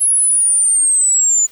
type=linear sweep; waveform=sine; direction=down; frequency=10660 to 6950 Hz; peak=-10 dBFS; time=0-1.47 s; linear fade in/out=20 ms; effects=white hiss -46 dBFS RMS until 1.51 s